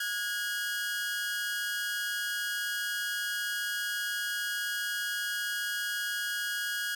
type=tone pair together; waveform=sawtooth; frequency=1445.5 / 1647 Hz; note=F#6 / G#6; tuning=-41 / -15 cents; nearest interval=major second; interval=226 cents; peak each=-32 / -29 dBFS; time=0-6.95 s; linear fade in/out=5 ms; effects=none